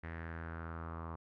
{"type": "tone with low-pass filter sweep", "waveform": "sawtooth", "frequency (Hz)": 82.41, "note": "E2", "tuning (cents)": 0, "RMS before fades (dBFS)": -44, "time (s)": [0.03, 1.16], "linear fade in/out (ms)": 10, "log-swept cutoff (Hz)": [1900, 1100], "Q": 4.6, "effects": []}